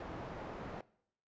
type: low-pass noise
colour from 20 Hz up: white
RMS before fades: -45 dBFS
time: 0-0.81 s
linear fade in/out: 2 ms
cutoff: 800 Hz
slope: 12 dB/octave
effects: noise-tail reverb RT60 0.7 s tail -21 dB re dry + resampled to 16000 Hz